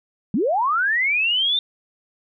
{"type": "linear sweep", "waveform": "sine", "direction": "up", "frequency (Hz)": [173.6, 3626], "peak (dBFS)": -17, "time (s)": [0.34, 1.59], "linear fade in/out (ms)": 2, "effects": []}